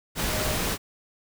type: tone in noise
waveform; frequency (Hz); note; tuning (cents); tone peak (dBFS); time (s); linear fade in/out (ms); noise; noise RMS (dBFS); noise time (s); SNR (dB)
sine; 616; D#5; -17; -33; 0.28-0.59; 50; pink; -27; 0.15-0.78; -9
effects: none